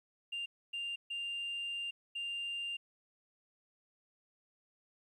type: tone bursts at uneven times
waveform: sine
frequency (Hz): 2794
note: F7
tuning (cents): 0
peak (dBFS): -35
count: 4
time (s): 0.32-0.46 / 0.73-0.96 / 1.1-1.91 / 2.15-2.77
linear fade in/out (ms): 10
effects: tanh soft clip ceiling -34 dBFS + 12-bit